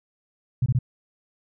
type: tone bursts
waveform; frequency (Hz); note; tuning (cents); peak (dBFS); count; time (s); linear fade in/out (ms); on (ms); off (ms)
sine; 125.3; B2; +25; -17; 3; 0.62-0.789; 5; 41; 23
effects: none